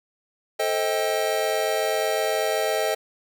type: chord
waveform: square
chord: A half-diminished seventh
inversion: none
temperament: just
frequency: 440 / 528 / 633.6 / 792 Hz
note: A4 / C5 / Eb5 / G5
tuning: 0 / +16 / +31 / +18 cents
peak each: -28 / -30 / -26 / -30 dBFS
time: 0.59-2.95 s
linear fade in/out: 10 ms
effects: none